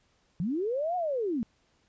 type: linear two-way sweep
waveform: sine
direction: up then down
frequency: 153.8 to 738 to 208.1 Hz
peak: -27 dBFS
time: 0.4-1.43 s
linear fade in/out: 0 ms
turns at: 0.96 s
effects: pink hiss -69 dBFS RMS until 1.88 s + resampled to 16000 Hz